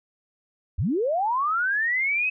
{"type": "linear sweep", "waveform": "sine", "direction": "up", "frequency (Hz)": [57, 2579], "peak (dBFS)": -21, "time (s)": [0.78, 2.3], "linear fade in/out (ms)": 10, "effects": []}